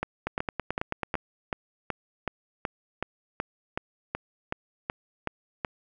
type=two click trains; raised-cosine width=0.5 ms; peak=-13 / -13 dBFS; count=16 / 9; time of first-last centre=0.03-5.648 / 0.27-1.141 s; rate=2.67 / 9.18 Hz; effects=none